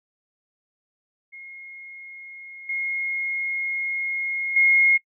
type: tone with level steps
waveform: sine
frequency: 2151 Hz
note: C7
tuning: 47 cents sharp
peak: -38 / -24 / -14 dBFS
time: 1.32-4.98 s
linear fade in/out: 20 ms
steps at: 2.69 / 4.56 s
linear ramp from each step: 5 ms
effects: noise-tail reverb RT60 0.1 s tail -22 dB re dry